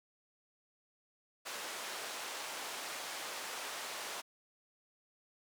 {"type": "band-pass noise", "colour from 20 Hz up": "pink", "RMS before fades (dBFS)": -43, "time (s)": [1.45, 4.22], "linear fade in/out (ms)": 20, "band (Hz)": [620, 9900], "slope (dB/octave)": 12, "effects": []}